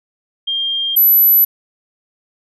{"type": "tone pair in turn", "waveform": "sine", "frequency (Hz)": [3203, 11940], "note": ["G7", "F#9"], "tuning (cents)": [37, 15], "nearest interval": "octave + major seventh", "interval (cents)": 2278, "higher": "second", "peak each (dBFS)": [-16, -7], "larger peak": "second", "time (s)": [[0.47, 0.96], [0.96, 1.45]], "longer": "neither", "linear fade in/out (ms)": 10, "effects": []}